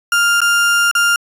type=tone with dropouts; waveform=35% pulse; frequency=1400 Hz; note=F6; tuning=4 cents sharp; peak=-9 dBFS; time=0.12-1.16 s; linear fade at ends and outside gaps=2 ms; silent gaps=0.405-0.416 / 0.913-0.951 s; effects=resampled to 32000 Hz